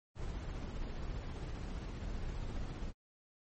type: noise with tremolo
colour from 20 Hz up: brown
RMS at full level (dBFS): -39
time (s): 0.15-2.93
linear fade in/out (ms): 50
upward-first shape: triangle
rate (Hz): 15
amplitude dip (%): 35
effects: MP3 32 kbps